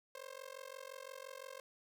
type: tone with amplitude modulation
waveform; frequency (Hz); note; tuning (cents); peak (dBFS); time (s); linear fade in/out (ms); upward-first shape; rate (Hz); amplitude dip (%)
sawtooth; 530; C5; +22; -40; 0.15-1.6; 2; sine; 45.8; 100
effects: none